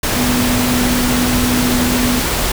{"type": "tone in noise", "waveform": "sine", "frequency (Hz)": 246.9, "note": "B3", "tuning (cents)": 0, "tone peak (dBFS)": -15, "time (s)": [0.16, 2.2], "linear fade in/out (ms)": 5, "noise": "pink", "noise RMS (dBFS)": -17, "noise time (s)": [0.03, 2.52], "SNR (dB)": -1, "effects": []}